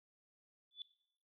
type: tone with exponential growth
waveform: sine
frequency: 3470 Hz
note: A7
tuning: 25 cents flat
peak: -39 dBFS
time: 0.71-0.82 s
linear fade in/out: 1 ms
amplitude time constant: 23 ms
effects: noise-tail reverb RT60 0.7 s tail -19 dB re dry